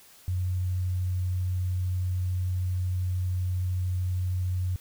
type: tone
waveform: sine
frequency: 91.3 Hz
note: F#2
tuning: 23 cents flat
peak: -25 dBFS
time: 0.28-4.76 s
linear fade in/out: 0 ms
effects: white hiss -54 dBFS RMS until 4.8 s